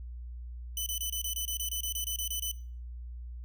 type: tone bursts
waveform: 10% pulse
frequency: 3005 Hz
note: F#7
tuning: 26 cents sharp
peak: -23 dBFS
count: 15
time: 0.77-2.515 s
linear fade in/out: 2 ms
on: 93 ms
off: 25 ms
effects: noise-tail reverb RT60 0.4 s tail -18 dB re dry + added 60 Hz sine -39 dBFS peak until 3.44 s